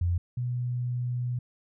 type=tone pair in turn; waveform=sine; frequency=87.31 / 123.14 Hz; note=F2 / B2; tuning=0 / -5 cents; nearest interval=tritone; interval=595 cents; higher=second; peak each=-23 / -27 dBFS; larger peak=first; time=0.01-0.18 / 0.37-1.39 s; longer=second; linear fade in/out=5 ms; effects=none